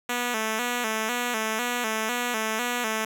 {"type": "tone with vibrato", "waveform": "5% pulse", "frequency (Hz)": 231.2, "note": "A#3", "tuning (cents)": -14, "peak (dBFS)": -14, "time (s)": [0.09, 3.05], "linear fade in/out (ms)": 5, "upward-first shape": "square", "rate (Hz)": 2, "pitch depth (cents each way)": 91, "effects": []}